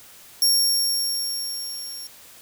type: tone with level ramp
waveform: 25% pulse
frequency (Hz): 5530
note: F8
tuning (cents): -18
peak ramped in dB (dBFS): -10 to -29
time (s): 0.42-2.07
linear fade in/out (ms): 2
effects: white hiss -47 dBFS RMS until 2.41 s